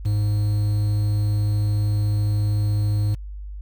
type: tone with quantisation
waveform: triangle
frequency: 103.83 Hz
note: G#2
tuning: in tune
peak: -16 dBFS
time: 0.05-3.15 s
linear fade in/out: 10 ms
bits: 7
effects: added 50 Hz sine -31 dBFS peak until 3.61 s